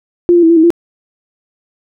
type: tone with pitch steps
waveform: sine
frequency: 349.1 / 345.3 / 326.7 / 337.5 / 319.2 / 341.6 Hz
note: F4 / F4 / E4 / E4 / D#4 / F4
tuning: -1 / -20 / -15 / +41 / +44 / -38 cents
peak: -4 dBFS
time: 0.29-0.704 s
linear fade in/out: 0 ms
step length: 69 ms
effects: none